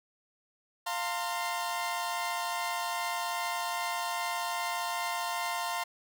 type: chord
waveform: sawtooth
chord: F suspended fourth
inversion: none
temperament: equal with one note detuned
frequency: 698.5 / 911.6 / 1046.5 Hz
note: F5 / Bb5 / C6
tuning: 0 / -39 / 0 cents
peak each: -32 dBFS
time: 0.86-5.84 s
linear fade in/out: 10 ms
effects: none